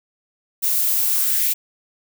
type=noise with high-pass filter sweep; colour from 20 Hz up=violet; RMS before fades=-19 dBFS; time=0.62-1.54 s; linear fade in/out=20 ms; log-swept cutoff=300 to 2500 Hz; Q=2.4; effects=none